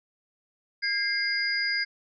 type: tone cluster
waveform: sine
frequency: 1622 / 2099 / 4893 Hz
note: G#6 / C7 / D#8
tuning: -41 / +5 / -30 cents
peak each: -29 dBFS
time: 0.82-1.85 s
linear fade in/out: 20 ms
effects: none